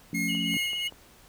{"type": "chord", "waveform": "sine", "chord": "F augmented", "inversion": "none", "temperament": "equal", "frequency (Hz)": [174.61, 220, 277.2], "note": ["F3", "A3", "C#4"], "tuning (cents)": [0, 0, 0], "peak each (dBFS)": [-32, -33, -33], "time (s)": [0.13, 0.57], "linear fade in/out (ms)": 2}
{"type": "tone with tremolo", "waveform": "45% pulse", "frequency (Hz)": 2152, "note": "C7", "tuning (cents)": 48, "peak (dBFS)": -28, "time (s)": [0.14, 0.88], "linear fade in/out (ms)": 10, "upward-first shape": "sine", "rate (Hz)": 2.8, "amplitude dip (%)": 70}
{"type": "tone with vibrato", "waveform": "sine", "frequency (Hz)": 2900, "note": "F#7", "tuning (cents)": -35, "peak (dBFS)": -29, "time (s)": [0.28, 0.9], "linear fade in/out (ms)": 20, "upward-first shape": "sine", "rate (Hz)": 17, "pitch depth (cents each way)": 28}
{"type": "click train", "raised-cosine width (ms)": 1, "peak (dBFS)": -32, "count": 4, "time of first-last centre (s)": [0.35, 0.924], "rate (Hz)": 5.23}
{"effects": ["pink hiss -55 dBFS RMS until 1.28 s"]}